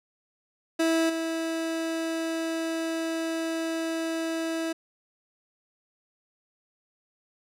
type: tone with level steps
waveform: 30% pulse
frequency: 326.6 Hz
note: E4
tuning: 16 cents flat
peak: -19 / -25 dBFS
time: 0.79-4.73 s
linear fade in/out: 10 ms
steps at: 1.09 s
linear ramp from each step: 10 ms
effects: low-pass 11000 Hz 12 dB/octave

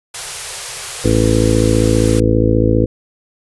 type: band-stop noise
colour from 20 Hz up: white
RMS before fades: -25 dBFS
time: 0.14-2.2 s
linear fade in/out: 5 ms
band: 160 to 370 Hz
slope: 96 dB/octave
type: harmonic tone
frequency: 55 Hz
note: A1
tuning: in tune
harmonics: 1 / 2 / 3 / 4 / 5 / 6 / 7 / 8 / 9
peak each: -18 / -15 / -26 / -20 / -18 / -18 / -26 / -20 / -18 dBFS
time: 1.04-2.86 s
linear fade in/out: 10 ms
effects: resampled to 24000 Hz

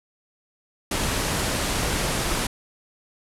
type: low-pass noise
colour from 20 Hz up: pink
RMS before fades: -25 dBFS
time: 0.91-2.47 s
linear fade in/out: 5 ms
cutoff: 12000 Hz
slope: 48 dB/octave
effects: none

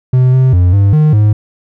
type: tone with pitch steps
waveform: triangle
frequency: 127.7 / 130 / 89.3 / 99.6 / 153.1 / 105.6 Hz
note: C3 / C3 / F2 / G2 / D#3 / G#2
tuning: -42 / -11 / +39 / +28 / -28 / +29 cents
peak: -3 dBFS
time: 0.13-1.33 s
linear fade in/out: 5 ms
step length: 200 ms
effects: none

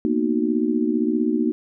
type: chord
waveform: sine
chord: B major seventh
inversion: third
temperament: just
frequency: 231.5 / 246.9 / 308.7 / 370.4 Hz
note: A#3 / B3 / D#4 / F#4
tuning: -12 / 0 / -14 / +2 cents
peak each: -23 / -25 / -22 / -26 dBFS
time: 0.05-1.52 s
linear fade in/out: 0 ms
effects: none

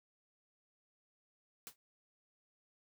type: noise with exponential decay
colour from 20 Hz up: white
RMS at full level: -44 dBFS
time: 1.67-1.76 s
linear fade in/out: 0 ms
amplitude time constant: 19 ms
effects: none

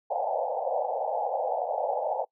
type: band-pass noise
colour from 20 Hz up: white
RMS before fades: -29 dBFS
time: 0.1-2.25 s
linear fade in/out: 10 ms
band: 490 to 860 Hz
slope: 96 dB/octave
effects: noise-tail reverb RT60 0.1 s tail -24 dB re dry

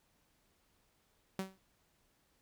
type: tone with exponential decay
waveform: sawtooth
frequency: 190.6 Hz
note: G3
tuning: 48 cents flat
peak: -29 dBFS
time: 1.39-1.58 s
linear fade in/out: 2 ms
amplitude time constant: 41 ms
effects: pink hiss -74 dBFS RMS until 2.41 s

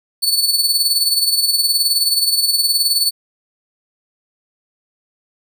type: tone with tremolo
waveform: sawtooth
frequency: 4459 Hz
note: C#8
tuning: 9 cents sharp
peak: -8 dBFS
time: 0.22-3.11 s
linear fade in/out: 20 ms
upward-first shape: sine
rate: 19 Hz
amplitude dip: 60%
effects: none

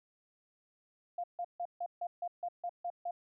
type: tone bursts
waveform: sine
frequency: 700 Hz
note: F5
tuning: 4 cents sharp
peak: -34 dBFS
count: 10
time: 1.18-3.11 s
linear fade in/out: 5 ms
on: 58 ms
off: 150 ms
effects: none

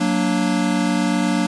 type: chord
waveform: square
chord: Gb augmented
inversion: none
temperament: equal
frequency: 185 / 233.1 / 293.7 Hz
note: Gb3 / Bb3 / D4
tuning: 0 / 0 / 0 cents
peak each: -22 dBFS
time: 0-1.47 s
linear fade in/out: 10 ms
effects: resampled to 22050 Hz + 7-bit

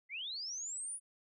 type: linear sweep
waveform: sine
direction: up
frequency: 1975.5 to 9956 Hz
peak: -39 dBFS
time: 0.09-1 s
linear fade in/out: 50 ms
effects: none

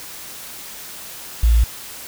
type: tone with quantisation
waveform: sine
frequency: 56.9 Hz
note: A#1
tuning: 41 cents flat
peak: -10 dBFS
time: 1.43-1.64 s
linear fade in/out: 5 ms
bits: 6
effects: white hiss -35 dBFS RMS until 2.07 s

